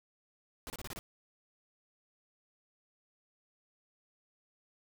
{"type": "noise bursts", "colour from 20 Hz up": "pink", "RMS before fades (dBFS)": -43, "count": 6, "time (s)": [0.67, 0.99], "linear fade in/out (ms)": 0, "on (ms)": 30, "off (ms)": 28, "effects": []}